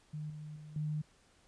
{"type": "tone with level steps", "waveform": "sine", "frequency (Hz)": 152, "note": "D#3", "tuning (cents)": -40, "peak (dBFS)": [-38, -43, -47, -33], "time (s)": [0.13, 1.02], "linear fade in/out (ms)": 10, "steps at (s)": [0.3, 0.56, 0.76], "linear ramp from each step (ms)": 2, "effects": ["pink hiss -67 dBFS RMS until 1.47 s", "resampled to 22050 Hz"]}